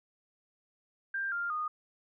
sine tone with pitch steps, 1587 / 1397.6 / 1230.8 Hz, G6 / F6 / D#6, +21 / +1 / -19 cents, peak -31 dBFS, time 1.14-1.68 s, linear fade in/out 5 ms, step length 180 ms, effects none

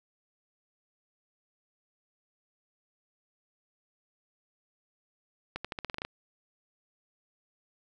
accelerating click train, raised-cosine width 0.3 ms, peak -19 dBFS, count 10, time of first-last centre 5.56-6.05 s, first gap 86 ms, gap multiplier 0.88, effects none

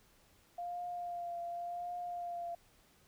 sine tone with vibrato, 698.5 Hz, F5, in tune, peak -38 dBFS, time 0.58-2.55 s, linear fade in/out 5 ms, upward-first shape triangle, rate 0.9 Hz, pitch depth 26 cents each way, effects pink hiss -67 dBFS RMS until 3.07 s

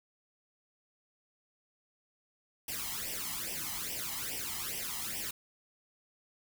white noise with flanger, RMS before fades -38 dBFS, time 2.68-5.31 s, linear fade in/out 5 ms, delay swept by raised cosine 0.36 to 1.01 ms, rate 2.4 Hz, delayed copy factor +0.8, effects none

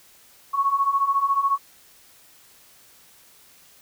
sine beating tone pair, 1097 / 1111 Hz, C#6 / C#6, -18 / +4 cents, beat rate 14 Hz, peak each -24 / -20 dBFS, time 0.53-1.58 s, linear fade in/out 20 ms, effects white hiss -53 dBFS RMS until 3.81 s

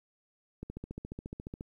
click train, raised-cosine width 3 ms, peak -27 dBFS, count 15, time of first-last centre 0.63-1.609 s, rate 14.3 Hz, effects 11-bit

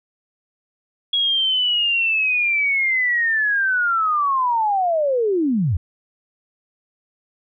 sine linear sweep, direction down, 3336 to 72.5 Hz, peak -16 dBFS, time 1.13-5.77 s, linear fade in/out 5 ms, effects none

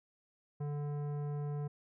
sine tone with tanh clipping, 146 Hz, D3, 10 cents flat, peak -37 dBFS, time 0.6-1.68 s, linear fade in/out 10 ms, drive 14 dB, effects none

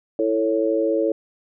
sine chord, A major, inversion second, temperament equal with one note detuned, 329.6 / 443.1 / 554.4 Hz, E4 / A4 / C#5, 0 / +12 / 0 cents, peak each -22 dBFS, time 0.19-1.12 s, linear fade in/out 2 ms, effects none

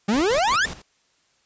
40% pulse exponential sweep, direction up, 192.3 to 1864.7 Hz, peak -17 dBFS, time 0.08-0.66 s, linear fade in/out 10 ms
pink noise with tremolo, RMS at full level -33 dBFS, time 0.13-0.82 s, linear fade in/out 5 ms, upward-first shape square, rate 5.8 Hz, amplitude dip 75%
effects white hiss -64 dBFS RMS until 1.45 s + resampled to 16000 Hz

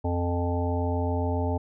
harmonic tone, 87.31 Hz, F2, in tune, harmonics 1 / 3 / 5 / 7 / 9 / 10, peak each -26 / -31 / -33 / -34 / -36 / -36 dBFS, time 0.04-1.58 s, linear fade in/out 10 ms, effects none

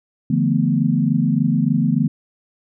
sine chord, B half-diminished seventh, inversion first, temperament equal with one note detuned, 146.83 / 170.13 / 220 / 246.9 Hz, D3 / F3 / A3 / B3, 0 / -45 / 0 / 0 cents, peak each -20 dBFS, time 0.3-2.08 s, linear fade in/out 5 ms, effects none

